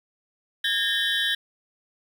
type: tone cluster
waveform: triangle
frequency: 1639 / 1821 / 3120 / 3436 / 3819 Hz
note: G#6 / A#6 / G7 / A7 / A#7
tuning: -23 / -41 / -9 / -42 / +41 cents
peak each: -27 dBFS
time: 0.64-1.35 s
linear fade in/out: 5 ms
effects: 8-bit